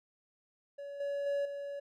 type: tone with level steps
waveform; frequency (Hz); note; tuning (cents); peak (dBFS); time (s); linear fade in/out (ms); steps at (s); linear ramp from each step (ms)
triangle; 566; C#5; +36; -39 / -31 / -28 / -36; 0.78-1.8; 10; 1 / 1.26 / 1.45; 5
effects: none